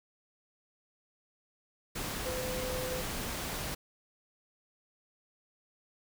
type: tone in noise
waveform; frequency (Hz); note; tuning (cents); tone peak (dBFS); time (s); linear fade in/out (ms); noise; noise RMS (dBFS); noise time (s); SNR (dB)
sine; 509; C5; -48; -36; 2.25-3.02; 10; pink; -37; 1.95-3.75; -2
effects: none